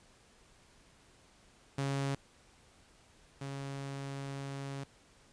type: tone pair in turn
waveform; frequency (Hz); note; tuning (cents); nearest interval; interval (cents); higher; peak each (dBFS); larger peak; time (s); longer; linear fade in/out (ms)
sawtooth; 138.1 / 138.1; C#3 / C#3; -6 / -6; unison; 0; neither; -28 / -35; first; 1.78-2.15 / 3.41-4.84; second; 5
effects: pink hiss -63 dBFS RMS until 5.32 s + resampled to 22050 Hz